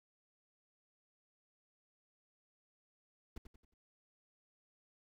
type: noise with echo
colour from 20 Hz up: brown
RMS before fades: -44 dBFS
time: 3.36-3.38 s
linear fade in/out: 5 ms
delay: 90 ms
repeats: 4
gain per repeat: -8 dB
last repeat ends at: 3.74 s
effects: none